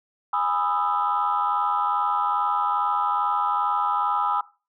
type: chord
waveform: sine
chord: E major seventh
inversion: first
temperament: just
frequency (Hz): 824.1 / 988.9 / 1236.1 / 1318.5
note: G#5 / B5 / D#6 / E6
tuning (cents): -14 / +2 / -12 / 0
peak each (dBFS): -26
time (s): 0.33-4.41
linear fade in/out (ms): 5
effects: noise-tail reverb RT60 0.3 s tail -18 dB re dry + tanh soft clip ceiling -12 dBFS